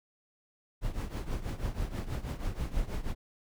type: noise with tremolo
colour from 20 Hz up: brown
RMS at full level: -30 dBFS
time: 0.81-3.15 s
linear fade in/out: 50 ms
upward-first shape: triangle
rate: 6.2 Hz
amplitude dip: 85%
effects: none